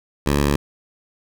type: tone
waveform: 10% pulse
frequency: 71.7 Hz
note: D2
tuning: 41 cents flat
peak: -8 dBFS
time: 0.26-0.56 s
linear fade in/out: 5 ms
effects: none